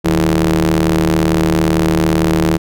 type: ring-modulated tone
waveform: sawtooth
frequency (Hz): 77.78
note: D#2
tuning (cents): 0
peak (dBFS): -4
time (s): 0.04-2.58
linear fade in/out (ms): 20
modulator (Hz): 250
effects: none